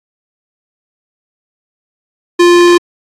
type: tone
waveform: square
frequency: 349.2 Hz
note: F4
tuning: in tune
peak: -4 dBFS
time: 2.39-2.78 s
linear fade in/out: 10 ms
effects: low-pass 7000 Hz 12 dB/octave + AAC 48 kbps